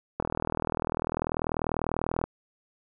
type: click train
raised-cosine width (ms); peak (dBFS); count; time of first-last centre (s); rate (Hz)
1; -14; 83; 0.2-2.24; 40.2
effects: none